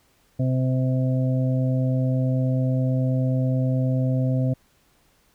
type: harmonic tone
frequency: 129.3 Hz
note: C3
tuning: 20 cents flat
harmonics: 1 / 2 / 4 / 5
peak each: -20 / -26 / -32 / -34 dBFS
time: 0.39-4.54 s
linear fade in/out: 10 ms
effects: pink hiss -62 dBFS RMS until 5.34 s